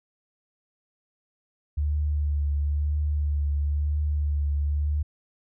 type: tone with vibrato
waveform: sine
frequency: 73.42 Hz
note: D2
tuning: in tune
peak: -22 dBFS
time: 1.77-5.03 s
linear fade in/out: 10 ms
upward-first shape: triangle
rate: 1 Hz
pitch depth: 32 cents each way
effects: none